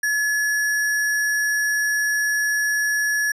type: tone with sample-and-hold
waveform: sine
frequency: 1707 Hz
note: G#6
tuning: 47 cents sharp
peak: -18 dBFS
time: 0.03-3.32 s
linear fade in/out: 5 ms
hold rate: 7350 Hz
effects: resampled to 32000 Hz